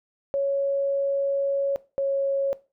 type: tone pair in turn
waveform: sine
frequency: 555 / 550.2 Hz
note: C#5 / C#5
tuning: +2 / -13 cents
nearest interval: unison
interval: 15 cents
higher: first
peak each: -21 dBFS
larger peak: neither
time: 0.34-1.76 / 1.98-2.53 s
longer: first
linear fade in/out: 0 ms
effects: noise-tail reverb RT60 0.3 s tail -18 dB re dry